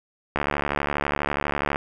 click train, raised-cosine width 0.5 ms, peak -8 dBFS, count 102, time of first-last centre 0.36-1.759 s, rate 72.2 Hz, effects 8-bit

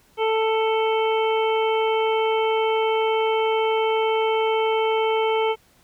harmonic tone, 442.1 Hz, A4, 8 cents sharp, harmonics 1 / 2 / 3 / 5 / 6 / 7, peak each -20 / -24 / -32 / -31 / -38 / -33 dBFS, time 0.17-5.56 s, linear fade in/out 50 ms, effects pink hiss -58 dBFS RMS until 5.83 s

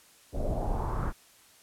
brown noise with low-pass filter sweep, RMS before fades -30 dBFS, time 0.32-1.13 s, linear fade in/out 50 ms, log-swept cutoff 510 to 1400 Hz, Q 4.1, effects white hiss -58 dBFS RMS until 1.62 s + low-pass 12000 Hz 12 dB/octave

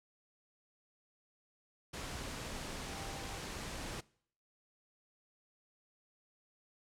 sine tone in noise, 789 Hz, G5, 11 cents sharp, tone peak -51 dBFS, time 2.86-3.38 s, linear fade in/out 10 ms, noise pink, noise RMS -43 dBFS, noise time 1.93-4.01 s, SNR -11 dB, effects noise-tail reverb RT60 0.6 s tail -23 dB re dry + low-pass 9000 Hz 12 dB/octave

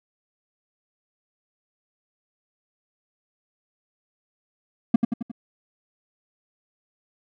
triangle tone with echo, 233.1 Hz, A#3, in tune, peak -8 dBFS, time 4.94-4.96 s, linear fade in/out 5 ms, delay 89 ms, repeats 4, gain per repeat -5 dB, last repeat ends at 5.316 s, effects none

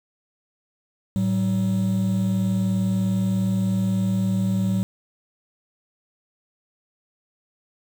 triangle tone pair together, 109.66 / 189.3 Hz, A2 / F#3, -5 / +40 cents, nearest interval major sixth, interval 945 cents, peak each -22 / -18 dBFS, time 1.16-4.83 s, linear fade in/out 0 ms, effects tanh soft clip ceiling -11 dBFS + 7-bit

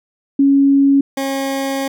sine / 20% pulse tone pair in turn, 277.2 / 271.7 Hz, C#4 / C#4, 0 / -35 cents, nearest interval unison, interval 35 cents, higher first, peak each -8 / -13 dBFS, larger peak first, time 0.39-1.01 / 1.17-1.88 s, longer second, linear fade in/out 5 ms, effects none

